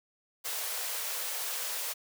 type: high-pass noise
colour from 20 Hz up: white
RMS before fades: -35 dBFS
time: 0.44-1.94 s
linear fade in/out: 20 ms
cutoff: 420 Hz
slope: 96 dB/octave
effects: none